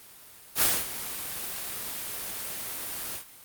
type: noise with ADSR envelope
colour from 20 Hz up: white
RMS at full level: -21 dBFS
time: 0.55-3.25 s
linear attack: 68 ms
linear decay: 230 ms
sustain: -14 dB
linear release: 98 ms
effects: white hiss -50 dBFS RMS until 3.44 s + Opus 32 kbps